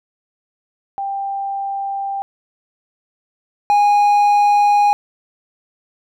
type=tone pair in turn; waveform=sine / triangle; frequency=790 / 822.7 Hz; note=G5 / G#5; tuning=+13 / -17 cents; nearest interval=minor second; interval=70 cents; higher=second; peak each=-20 / -8 dBFS; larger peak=second; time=0.98-2.22 / 3.7-4.93 s; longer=first; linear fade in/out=0 ms; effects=none